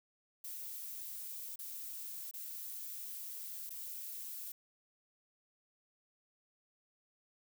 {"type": "noise with dropouts", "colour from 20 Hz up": "violet", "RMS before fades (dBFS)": -45, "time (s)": [0.44, 4.52], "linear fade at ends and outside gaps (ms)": 5, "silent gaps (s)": [[1.559, 1.59], [2.312, 2.337], [3.695, 3.704]], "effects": []}